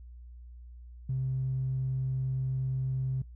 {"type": "tone with tanh clipping", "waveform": "triangle", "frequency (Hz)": 131.3, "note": "C3", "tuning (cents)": 6, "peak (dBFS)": -28, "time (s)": [1.09, 3.22], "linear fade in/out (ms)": 5, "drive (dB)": 4, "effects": ["noise-tail reverb RT60 0.2 s tail -23 dB re dry", "added 60 Hz sine -45 dBFS peak until 3.35 s"]}